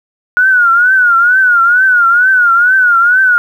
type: tone with vibrato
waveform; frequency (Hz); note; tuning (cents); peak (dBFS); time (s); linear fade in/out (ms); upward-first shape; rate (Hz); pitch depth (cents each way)
sine; 1451; F#6; -34; -5; 0.37-3.38; 0; triangle; 2.2; 130
effects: 7-bit